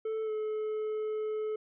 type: tone with pitch glide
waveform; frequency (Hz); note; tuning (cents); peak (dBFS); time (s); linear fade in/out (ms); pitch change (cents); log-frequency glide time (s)
triangle; 440 to 430.7; A4 to A4; 0 to -37; -29; 0.05-1.56; 5; -37; 0.24-0.31
effects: resampled to 8000 Hz